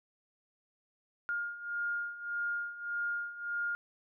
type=beating tone pair; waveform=sine; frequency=1414 / 1415.7 Hz; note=F6 / F6; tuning=+21 / +23 cents; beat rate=1.7 Hz; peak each=-39 / -35 dBFS; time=1.29-3.75 s; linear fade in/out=0 ms; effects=none